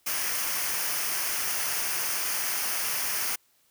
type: noise with comb filter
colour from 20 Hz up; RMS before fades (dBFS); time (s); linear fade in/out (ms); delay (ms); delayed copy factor
white; -29; 0.06-3.36; 10; 0.26; -0.6
effects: white hiss -66 dBFS RMS until 3.7 s